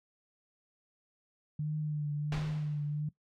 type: tone with vibrato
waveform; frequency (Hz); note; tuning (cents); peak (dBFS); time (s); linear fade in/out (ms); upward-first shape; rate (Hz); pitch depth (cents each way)
sine; 150; D3; +37; -31; 1.59-3.09; 5; triangle; 1.4; 42
type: noise with exponential decay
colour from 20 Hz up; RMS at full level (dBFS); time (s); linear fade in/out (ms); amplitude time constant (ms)
pink; -37; 2.32-3.01; 2; 150
effects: noise-tail reverb RT60 0.1 s tail -18 dB re dry + low-pass 4000 Hz 12 dB/octave